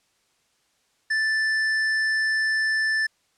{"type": "tone with hard clipping", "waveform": "triangle", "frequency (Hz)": 1760, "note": "A6", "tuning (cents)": 0, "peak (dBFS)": -22, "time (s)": [1.1, 3.07], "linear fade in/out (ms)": 10, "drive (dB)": 12, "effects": ["white hiss -67 dBFS RMS until 3.37 s", "low-pass 8000 Hz 12 dB/octave"]}